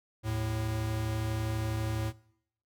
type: tone pair together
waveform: square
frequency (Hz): 77.78 / 110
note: D#2 / A2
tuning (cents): 0 / 0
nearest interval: tritone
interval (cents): 600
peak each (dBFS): -38 / -31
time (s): 0.23-2.13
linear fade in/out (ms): 50
effects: noise-tail reverb RT60 0.7 s tail -21 dB re dry